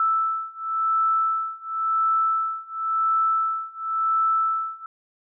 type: beating tone pair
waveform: sine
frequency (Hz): 1318.5 / 1319.44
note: E6 / E6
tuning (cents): 0 / +1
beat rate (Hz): 0.94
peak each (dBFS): -24 / -23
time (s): 0-4.86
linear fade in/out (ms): 2
effects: none